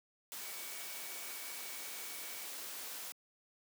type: tone in noise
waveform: sine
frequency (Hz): 2263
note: C#7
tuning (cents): +35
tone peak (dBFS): -54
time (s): 0.41-2.45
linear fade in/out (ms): 0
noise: white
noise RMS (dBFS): -45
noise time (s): 0.32-3.12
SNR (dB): -12
effects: high-pass 300 Hz 12 dB/octave